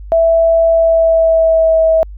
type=tone with pitch glide; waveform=sine; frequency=660 to 646.4 Hz; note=E5 to E5; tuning=+2 to -34 cents; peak=-7 dBFS; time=0.12-2.03 s; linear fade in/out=0 ms; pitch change=-36 cents; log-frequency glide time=0.7-1.8 s; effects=added 50 Hz sine -27 dBFS peak until 2.17 s